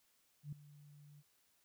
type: tone with ADSR envelope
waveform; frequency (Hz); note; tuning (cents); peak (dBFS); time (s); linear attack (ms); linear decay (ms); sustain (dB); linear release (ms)
sine; 146.5; D3; -4; -40; 0.43-1.23; 95; 3; -17; 38
effects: white hiss -75 dBFS RMS until 1.64 s